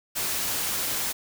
white noise, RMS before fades -28 dBFS, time 0.15-1.13 s, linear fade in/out 20 ms, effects none

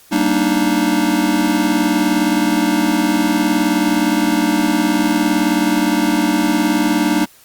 square chord, Eb major seventh, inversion first, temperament just, 194.45 / 233.3 / 291.7 / 311.1 Hz, G3 / Bb3 / D4 / Eb4, -14 / +2 / -12 / 0 cents, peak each -22 / -21 / -19 / -18 dBFS, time 0.11-7.26 s, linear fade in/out 20 ms, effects white hiss -47 dBFS RMS until 7.44 s + Opus 48 kbps

